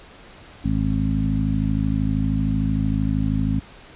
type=harmonic tone with a mistuned harmonic; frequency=53 Hz; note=G#1; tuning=36 cents sharp; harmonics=1 / 2 / 3 / 4 / 5; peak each=-25 / -25 / -25 / -25 / -25 dBFS; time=0.64-3.6 s; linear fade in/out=10 ms; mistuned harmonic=1; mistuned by=+26 cents; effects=pink hiss -45 dBFS RMS until 3.95 s + resampled to 8000 Hz